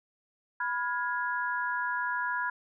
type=chord; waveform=sine; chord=F diminished; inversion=second; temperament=equal with one note detuned; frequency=987.8 / 1420.5 / 1661.2 Hz; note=Cb6 / F6 / Ab6; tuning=0 / +29 / 0 cents; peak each=-32 / -34 / -33 dBFS; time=0.6-2.5 s; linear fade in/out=5 ms; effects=none